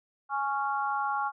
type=harmonic tone; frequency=277.2 Hz; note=C#4; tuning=in tune; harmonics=3 / 4 / 5; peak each=-30 / -32 / -33 dBFS; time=0.29-1.32 s; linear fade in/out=50 ms; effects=none